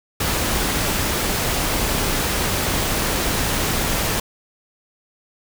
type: noise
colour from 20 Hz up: pink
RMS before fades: -21 dBFS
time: 0.2-4.2 s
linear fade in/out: 5 ms
effects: none